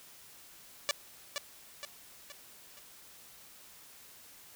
5% pulse tone with echo, 578 Hz, D5, 28 cents flat, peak -16 dBFS, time 0.89-0.91 s, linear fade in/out 0 ms, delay 470 ms, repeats 4, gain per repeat -6 dB, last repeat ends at 2.79 s, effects white hiss -55 dBFS RMS until 4.55 s

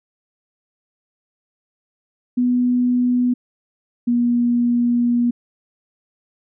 sine tone pair in turn, 246.9 / 240.1 Hz, B3 / B3, 0 / -49 cents, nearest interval unison, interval 49 cents, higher first, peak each -14 dBFS, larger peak neither, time 2.37-3.34 / 4.07-5.31 s, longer second, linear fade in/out 10 ms, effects none

